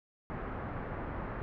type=low-pass noise; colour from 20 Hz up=pink; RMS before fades=-39 dBFS; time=0.3-1.42 s; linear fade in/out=0 ms; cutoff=1700 Hz; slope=24 dB/octave; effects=none